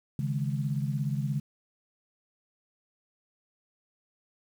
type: chord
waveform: sine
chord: C# suspended second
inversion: none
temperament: equal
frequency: 138.59 / 155.56 / 207.7 Hz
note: C#3 / D#3 / G#3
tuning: 0 / 0 / 0 cents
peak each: -29 / -33 / -35 dBFS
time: 0.19-1.4 s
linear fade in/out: 2 ms
effects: 9-bit